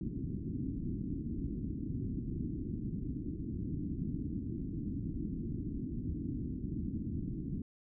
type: low-pass noise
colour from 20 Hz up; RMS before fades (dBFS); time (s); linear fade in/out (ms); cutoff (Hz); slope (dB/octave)
white; -38; 0.01-7.62; 2; 310; 48
effects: none